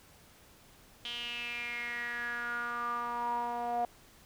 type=tone with band-pass filter sweep; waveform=sawtooth; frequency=239 Hz; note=A#3; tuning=43 cents sharp; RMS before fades=-36 dBFS; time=1.05-3.85 s; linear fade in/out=2 ms; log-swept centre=3200 to 720 Hz; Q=7.8; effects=pink hiss -59 dBFS RMS until 4.25 s